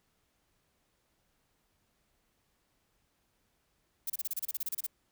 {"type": "noise bursts", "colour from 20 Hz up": "violet", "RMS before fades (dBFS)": -34, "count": 14, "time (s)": [4.07, 4.866], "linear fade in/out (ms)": 5, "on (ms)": 29, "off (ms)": 30, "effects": ["pink hiss -75 dBFS RMS until 5.11 s"]}